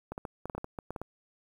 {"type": "clicks", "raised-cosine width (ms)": 1, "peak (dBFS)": -23, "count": 12, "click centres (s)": [0.12, 0.179, 0.252, 0.456, 0.498, 0.55, 0.58, 0.644, 0.788, 0.906, 0.962, 1.016], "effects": ["9-bit"]}